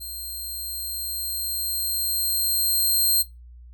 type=tone with level ramp; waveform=10% pulse; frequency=4186 Hz; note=C8; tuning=in tune; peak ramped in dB=-27 to -11 dBFS; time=0-3.23 s; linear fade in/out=20 ms; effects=noise-tail reverb RT60 0.2 s tail -17 dB re dry + added 60 Hz sine -42 dBFS peak until 3.73 s